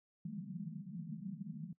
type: band-pass noise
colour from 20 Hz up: pink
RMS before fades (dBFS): -45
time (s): 0.25-1.73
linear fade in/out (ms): 5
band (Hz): 150 to 220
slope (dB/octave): 96
effects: noise-tail reverb RT60 0.1 s tail -22 dB re dry